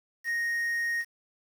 triangle tone with quantisation, 1864.7 Hz, A#6, in tune, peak -25 dBFS, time 0.24-1.05 s, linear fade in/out 50 ms, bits 8, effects none

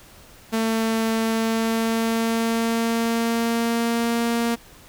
sawtooth tone with pitch glide, 224.1 to 233.5 Hz, A3 to A#3, +32 to +3 cents, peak -16 dBFS, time 0.52-4.56 s, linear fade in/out 20 ms, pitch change +71 cents, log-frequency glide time 1.19-4.21 s, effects pink hiss -48 dBFS RMS until 4.88 s

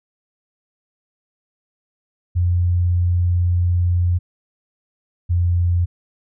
sine tone pair in turn, 88.2 / 87.44 Hz, F2 / F2, +18 / +3 cents, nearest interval unison, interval 15 cents, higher first, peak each -14 dBFS, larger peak neither, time 2.35-4.19 / 5.29-5.86 s, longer first, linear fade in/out 20 ms, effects none

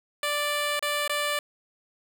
10% pulse tone with dropouts, 587 Hz, D5, 1 cent flat, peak -17 dBFS, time 0.23-1.39 s, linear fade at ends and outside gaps 2 ms, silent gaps 0.794-0.825 / 1.078-1.095 s, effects none

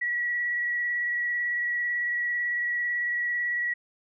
sine tone with vibrato, 1930 Hz, B6, 40 cents flat, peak -25 dBFS, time 0.01-3.74 s, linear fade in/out 10 ms, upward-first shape square, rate 18 Hz, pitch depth 12 cents each way, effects none

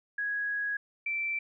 sine tone pair in turn, 1661.2 / 2337 Hz, G#6 / D7, 0 / -9 cents, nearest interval tritone, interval 591 cents, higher second, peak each -29 / -29 dBFS, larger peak neither, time 0.18-0.77 / 1.06-1.39 s, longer first, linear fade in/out 5 ms, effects none

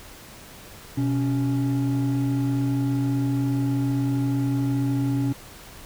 triangle tone pair together, 125.7 / 278.9 Hz, B2 / C#4, +31 / +11 cents, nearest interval octave + major second, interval 1380 cents, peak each -21 dBFS, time 0.97-5.33 s, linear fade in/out 10 ms, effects tanh soft clip ceiling -12 dBFS + pink hiss -44 dBFS RMS until 5.85 s

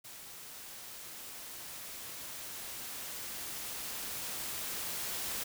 white noise with level ramp, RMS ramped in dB -49 to -37 dBFS, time 0.04-5.44 s, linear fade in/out 10 ms, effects none

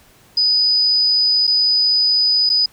sine tone with dropouts, 4978 Hz, D#8, in tune, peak -12 dBFS, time 0.37-2.66 s, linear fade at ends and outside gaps 5 ms, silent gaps 1.47-1.475 / 2.493-2.499 s, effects pink hiss -50 dBFS RMS until 2.72 s

